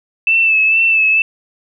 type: tone with vibrato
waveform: sine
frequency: 2637 Hz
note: E7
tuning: in tune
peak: -9 dBFS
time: 0.27-1.22 s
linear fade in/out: 2 ms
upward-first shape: sine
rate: 2.2 Hz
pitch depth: 35 cents each way
effects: none